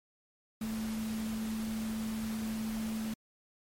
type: tone in noise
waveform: sine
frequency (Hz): 220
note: A3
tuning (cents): 0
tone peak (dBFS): -33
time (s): 0.61-3.14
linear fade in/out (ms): 5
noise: pink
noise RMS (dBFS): -45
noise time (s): 0.61-3.14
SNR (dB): +9
effects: MP3 64 kbps